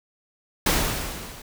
pink noise with level ramp, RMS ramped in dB -19 to -42 dBFS, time 0.66-1.42 s, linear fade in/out 5 ms, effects none

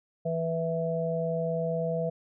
harmonic tone, 164.7 Hz, E3, 1 cent flat, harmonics 1 / 3 / 4, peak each -31 / -31 / -31 dBFS, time 0.25-2.1 s, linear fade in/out 10 ms, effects none

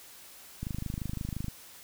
click train, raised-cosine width 5 ms, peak -22 dBFS, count 23, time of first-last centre 0.63-1.483 s, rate 25.8 Hz, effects white hiss -51 dBFS RMS until 1.83 s

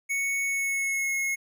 square tone with pitch glide, 2217 to 2170 Hz, C#7 to C#7, 0 to -37 cents, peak -26 dBFS, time 0.09-1.36 s, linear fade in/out 20 ms, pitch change -37 cents, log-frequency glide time 0.43-1.14 s, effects none

